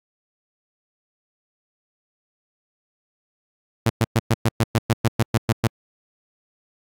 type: tone bursts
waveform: sawtooth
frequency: 114.3 Hz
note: A#2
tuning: 34 cents flat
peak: -11 dBFS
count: 13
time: 3.86-5.674 s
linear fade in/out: 5 ms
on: 38 ms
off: 110 ms
effects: AAC 48 kbps